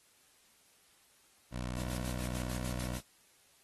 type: tone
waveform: 15% pulse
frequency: 61.74 Hz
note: B1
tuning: in tune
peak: -30 dBFS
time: 1.51-3.01 s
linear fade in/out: 50 ms
type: noise with tremolo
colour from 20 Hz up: white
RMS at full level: -44 dBFS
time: 1.75-3.02 s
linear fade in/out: 50 ms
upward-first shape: square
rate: 6.7 Hz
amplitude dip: 75%
effects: white hiss -66 dBFS RMS until 3.63 s + AAC 32 kbps